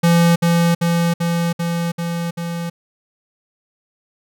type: tone with echo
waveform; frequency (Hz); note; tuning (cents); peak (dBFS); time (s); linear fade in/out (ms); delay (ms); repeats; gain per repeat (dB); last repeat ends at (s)
square; 170; F3; -46; -11; 0.03-0.36; 10; 390; 6; -2; 2.7
effects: none